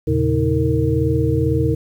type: tone cluster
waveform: sine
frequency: 80.9 / 116.7 / 138.8 / 317.4 / 459.3 Hz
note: E2 / A#2 / C#3 / D#4 / A#4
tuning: -32 / +2 / +3 / +35 / -26 cents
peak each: -21 dBFS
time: 0.07-1.75 s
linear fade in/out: 10 ms
effects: 8-bit